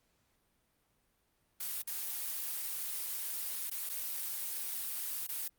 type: noise with dropouts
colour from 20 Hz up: blue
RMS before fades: -38 dBFS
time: 1.6-5.48 s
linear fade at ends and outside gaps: 5 ms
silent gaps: 1.822-1.872 / 3.699-3.713 / 3.892-3.896 / 5.268-5.288 s
effects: pink hiss -75 dBFS RMS until 5.58 s + Opus 48 kbps